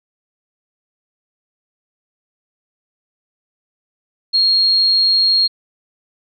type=tone; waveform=sine; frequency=4262 Hz; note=C8; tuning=31 cents sharp; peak=-10 dBFS; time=4.33-5.48 s; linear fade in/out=20 ms; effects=MP3 96 kbps